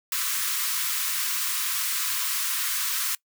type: high-pass noise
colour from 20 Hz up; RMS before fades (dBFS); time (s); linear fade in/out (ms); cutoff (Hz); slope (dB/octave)
white; -27; 0.12-3.15; 2; 990; 96
effects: noise-tail reverb RT60 0.1 s tail -22 dB re dry